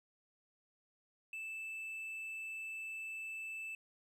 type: tone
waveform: triangle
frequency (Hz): 2637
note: E7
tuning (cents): 0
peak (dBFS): -40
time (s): 1.33-3.75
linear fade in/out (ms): 2
effects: none